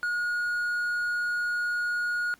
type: tone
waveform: triangle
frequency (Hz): 1442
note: F#6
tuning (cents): -45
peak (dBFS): -24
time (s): 0.03-2.34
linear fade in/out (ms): 0
effects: pink hiss -60 dBFS RMS until 2.39 s + Opus 48 kbps

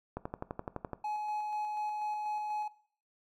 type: click train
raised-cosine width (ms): 1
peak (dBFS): -22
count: 10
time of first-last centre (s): 0.17-0.933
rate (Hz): 11.8
type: tone with tremolo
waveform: triangle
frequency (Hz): 845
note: G#5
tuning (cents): +30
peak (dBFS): -31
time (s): 1.04-2.68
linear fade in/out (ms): 5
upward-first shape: square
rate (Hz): 4.1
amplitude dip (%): 25
effects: noise-tail reverb RT60 0.5 s tail -17 dB re dry

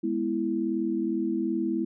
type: chord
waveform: sine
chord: E major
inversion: first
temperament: equal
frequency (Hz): 207.7 / 246.9 / 329.6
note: G#3 / B3 / E4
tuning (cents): 0 / 0 / 0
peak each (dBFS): -31 / -31 / -27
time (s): 0.03-1.85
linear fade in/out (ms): 10
effects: none

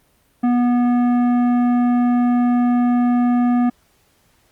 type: tone with tanh clipping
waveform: sine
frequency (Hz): 243.6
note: B3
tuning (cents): -24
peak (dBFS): -15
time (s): 0.43-3.7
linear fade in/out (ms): 10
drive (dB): 12
effects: pink hiss -59 dBFS RMS until 4.51 s + Opus 32 kbps

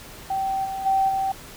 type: tone with level steps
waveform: sine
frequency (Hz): 774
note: G5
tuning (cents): -22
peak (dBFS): -22 / -27 / -17 / -21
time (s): 0.3-1.32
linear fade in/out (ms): 5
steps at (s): 0.64 / 0.85 / 1.08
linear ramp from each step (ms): 20
effects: pink hiss -42 dBFS RMS until 1.56 s

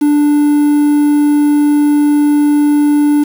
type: tone with quantisation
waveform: triangle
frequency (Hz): 293.7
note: D4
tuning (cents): 0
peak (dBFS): -5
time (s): 0.01-3.24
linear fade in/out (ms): 10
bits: 5
effects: none

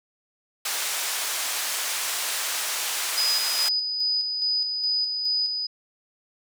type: band-pass noise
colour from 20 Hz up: white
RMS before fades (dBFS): -28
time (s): 0.65-3.69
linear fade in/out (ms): 5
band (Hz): 700 to 10000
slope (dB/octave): 12
type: tone with tremolo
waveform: sine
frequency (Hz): 4978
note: D#8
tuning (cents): 0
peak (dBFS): -21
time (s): 3.17-5.67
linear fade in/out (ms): 10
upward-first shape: square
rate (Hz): 2.4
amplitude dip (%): 40
effects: none

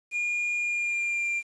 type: tone with pitch glide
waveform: triangle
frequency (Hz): 2425 to 2382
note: D#7 to D7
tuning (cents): -45 to +24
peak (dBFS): -24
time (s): 0.11-1.43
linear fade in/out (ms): 50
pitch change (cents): -31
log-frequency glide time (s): 0.56-1.29
effects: resampled to 22050 Hz + 9-bit

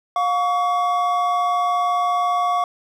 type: tone pair together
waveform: triangle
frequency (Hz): 711 / 1128.6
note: F5 / C#6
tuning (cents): +31 / +31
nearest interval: minor sixth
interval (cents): 800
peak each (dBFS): -18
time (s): 0.16-2.64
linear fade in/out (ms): 2
effects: none

